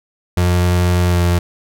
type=tone with pitch glide; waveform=35% pulse; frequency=88.8 to 87.38 Hz; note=F2 to F2; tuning=+29 to +1 cents; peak=-10 dBFS; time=0.37-1.39 s; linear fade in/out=5 ms; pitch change=-28 cents; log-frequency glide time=1.07-1.18 s; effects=none